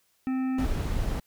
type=harmonic tone; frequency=260.5 Hz; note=C4; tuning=7 cents flat; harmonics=1 / 3 / 5 / 7 / 9 / 10; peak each=-25 / -42 / -45 / -48 / -52 / -54 dBFS; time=0.27-0.65 s; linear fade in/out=0 ms
type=noise; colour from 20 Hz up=brown; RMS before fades=-28 dBFS; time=0.58-1.2 s; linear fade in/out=5 ms
effects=white hiss -69 dBFS RMS until 1.26 s